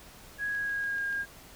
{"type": "tone with pitch glide", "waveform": "sine", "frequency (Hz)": [1661.2, 1619.5], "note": ["G#6", "G#6"], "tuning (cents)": [0, -44], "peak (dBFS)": -29, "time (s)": [0.38, 1.26], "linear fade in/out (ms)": 50, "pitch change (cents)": -44, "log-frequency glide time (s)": [0.48, 1.05]}
{"type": "click train", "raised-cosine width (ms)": 0.2, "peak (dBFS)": -33, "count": 5, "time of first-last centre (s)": [0.55, 1.127], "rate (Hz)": 6.93}
{"effects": ["pink hiss -51 dBFS RMS until 1.55 s"]}